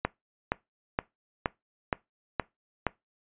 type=click train; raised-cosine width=0.5 ms; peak=-10 dBFS; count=7; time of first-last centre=0.05-2.867 s; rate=2.13 Hz; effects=noise-tail reverb RT60 0.2 s tail -22 dB re dry + resampled to 8000 Hz